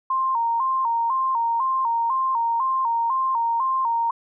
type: tone with vibrato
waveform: sine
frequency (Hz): 987.8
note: B5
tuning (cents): 0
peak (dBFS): -19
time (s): 0.1-4.11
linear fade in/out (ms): 5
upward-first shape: square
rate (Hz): 2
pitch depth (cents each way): 110
effects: none